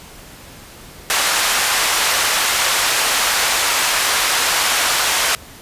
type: band-pass noise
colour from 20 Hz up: pink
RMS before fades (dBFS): -17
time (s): 1.1-5.35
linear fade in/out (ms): 0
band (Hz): 940 to 12000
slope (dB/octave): 12
effects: pink hiss -39 dBFS RMS until 5.61 s + resampled to 32000 Hz